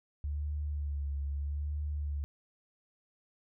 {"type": "tone with vibrato", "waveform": "sine", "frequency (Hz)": 72.3, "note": "D2", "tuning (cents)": -27, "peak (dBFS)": -32, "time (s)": [0.24, 2.24], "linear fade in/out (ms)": 0, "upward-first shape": "sine", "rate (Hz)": 0.79, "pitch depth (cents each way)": 45, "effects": []}